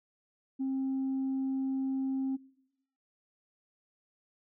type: tone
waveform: sine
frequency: 266.5 Hz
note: C4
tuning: 32 cents sharp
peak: -28 dBFS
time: 0.59-2.37 s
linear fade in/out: 20 ms
effects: noise-tail reverb RT60 0.9 s tail -23 dB re dry + tanh soft clip ceiling -27 dBFS